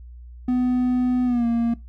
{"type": "tone with pitch glide", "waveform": "triangle", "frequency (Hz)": [250, 233.3], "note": ["B3", "A#3"], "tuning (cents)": [21, 2], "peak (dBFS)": -16, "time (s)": [0.48, 1.74], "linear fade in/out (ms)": 5, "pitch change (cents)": -119, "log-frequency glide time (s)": [1.25, 1.46], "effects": ["noise-tail reverb RT60 0.2 s tail -19 dB re dry", "added 60 Hz sine -38 dBFS peak until 1.88 s"]}